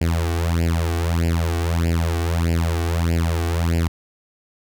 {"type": "tone with flanger", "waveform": "sawtooth", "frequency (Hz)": 83.6, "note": "E2", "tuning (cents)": 25, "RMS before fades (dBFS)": -20, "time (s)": [0.01, 3.88], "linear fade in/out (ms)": 5, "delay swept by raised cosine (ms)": [0.4, 2.7], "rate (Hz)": 1.6, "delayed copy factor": 0.9, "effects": []}